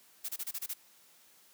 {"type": "noise bursts", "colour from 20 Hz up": "blue", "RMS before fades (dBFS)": -37, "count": 7, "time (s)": [0.24, 0.738], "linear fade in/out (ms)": 10, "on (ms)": 48, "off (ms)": 27, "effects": ["white hiss -62 dBFS RMS until 1.53 s", "high-pass 150 Hz 12 dB/octave"]}